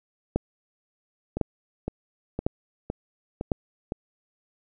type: two click trains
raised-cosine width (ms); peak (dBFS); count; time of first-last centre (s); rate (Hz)
2; -9 / -15; 4 / 6; 0.36-3.518 / 1.37-3.921; 0.95 / 1.96
effects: none